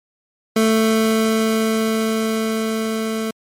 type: tone with level ramp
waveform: 25% pulse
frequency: 221.4 Hz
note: A3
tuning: 11 cents sharp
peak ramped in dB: -9 to -17 dBFS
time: 0.56-3.31 s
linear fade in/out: 5 ms
effects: MP3 64 kbps